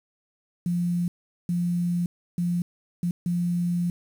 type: tone bursts at uneven times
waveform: sine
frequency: 174.61 Hz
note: F3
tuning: in tune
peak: -22 dBFS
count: 5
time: 0.66-1.08 / 1.49-2.06 / 2.38-2.62 / 3.03-3.11 / 3.26-3.9 s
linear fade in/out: 2 ms
effects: 8-bit